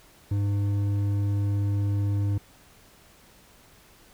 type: tone with hard clipping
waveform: triangle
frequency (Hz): 100.9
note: G#2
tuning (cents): -49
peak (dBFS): -24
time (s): 0.31-2.38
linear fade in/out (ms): 5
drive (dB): 10
effects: pink hiss -55 dBFS RMS until 4.13 s